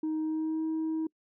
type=tone with pitch glide; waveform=sine; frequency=312.9 to 318.4 Hz; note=D#4 to D#4; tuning=+10 to +40 cents; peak=-26 dBFS; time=0.03-1.07 s; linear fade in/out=5 ms; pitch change=+30 cents; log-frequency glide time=0.21-0.64 s; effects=noise-tail reverb RT60 0.1 s tail -26 dB re dry + tanh soft clip ceiling -27 dBFS